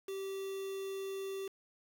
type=tone with quantisation; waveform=triangle; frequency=388.6 Hz; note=G4; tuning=15 cents flat; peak=-36 dBFS; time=0.08-1.48 s; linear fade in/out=5 ms; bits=8; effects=none